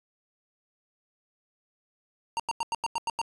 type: tone bursts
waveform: square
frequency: 924 Hz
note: A#5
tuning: 16 cents flat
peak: -27 dBFS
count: 8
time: 2.37-3.215 s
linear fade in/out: 0 ms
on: 26 ms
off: 91 ms
effects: resampled to 24000 Hz